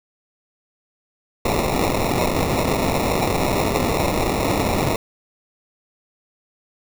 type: noise with sample-and-hold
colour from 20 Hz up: white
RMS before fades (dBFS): -20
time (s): 1.45-4.96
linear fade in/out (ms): 2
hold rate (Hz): 1575
effects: none